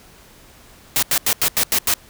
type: noise bursts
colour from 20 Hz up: white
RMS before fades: -17 dBFS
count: 7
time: 0.96-1.938 s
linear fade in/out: 0 ms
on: 66 ms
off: 86 ms
effects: pink hiss -47 dBFS RMS until 2.09 s